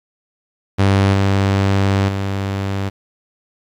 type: tone with level steps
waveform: sawtooth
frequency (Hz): 98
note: G2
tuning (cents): 0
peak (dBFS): -7 / -9 / -15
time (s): 0.78-2.9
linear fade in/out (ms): 20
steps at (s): 1.13 / 2.08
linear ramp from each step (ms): 10
effects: low-pass 5000 Hz 12 dB/octave + 8-bit